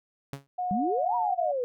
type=tone with exponential decay; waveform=sawtooth; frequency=138.59 Hz; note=C#3; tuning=in tune; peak=-27 dBFS; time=0.33-0.47 s; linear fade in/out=0 ms; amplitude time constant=29 ms
type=tone with pitch glide; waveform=sine; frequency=725 to 718.3 Hz; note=F#5 to F5; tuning=-35 to +48 cents; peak=-27 dBFS; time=0.58-1.52 s; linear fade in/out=10 ms; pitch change=-17 cents; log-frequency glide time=1.27-1.36 s
type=exponential two-way sweep; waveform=sine; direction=up then down; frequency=185 to 983 to 477.2 Hz; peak=-26 dBFS; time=0.71-1.64 s; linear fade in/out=0 ms; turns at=1.15 s
effects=none